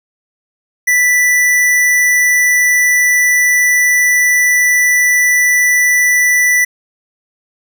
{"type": "tone", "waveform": "square", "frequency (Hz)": 1975.5, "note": "B6", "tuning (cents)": 0, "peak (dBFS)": -9, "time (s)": [0.87, 6.65], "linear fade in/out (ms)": 10, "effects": []}